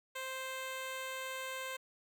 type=tone; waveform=10% pulse; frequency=523.3 Hz; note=C5; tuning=in tune; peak=-31 dBFS; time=0.15-1.77 s; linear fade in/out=10 ms; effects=none